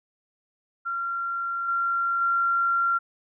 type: tone with level steps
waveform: sine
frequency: 1376 Hz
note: F6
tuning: 26 cents flat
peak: -26 / -22 / -20 dBFS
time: 0.85-2.99 s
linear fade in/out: 20 ms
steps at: 1.68 / 2.21 s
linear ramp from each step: 5 ms
effects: none